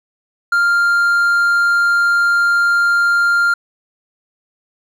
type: tone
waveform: triangle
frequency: 1397 Hz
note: F6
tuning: in tune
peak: -9 dBFS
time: 0.52-3.54 s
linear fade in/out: 5 ms
effects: none